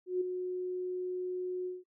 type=tone with ADSR envelope; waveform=sine; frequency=364.6 Hz; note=F#4; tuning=25 cents flat; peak=-26 dBFS; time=0.06-1.84 s; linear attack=150 ms; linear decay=9 ms; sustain=-7 dB; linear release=180 ms; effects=noise-tail reverb RT60 0.1 s tail -26 dB re dry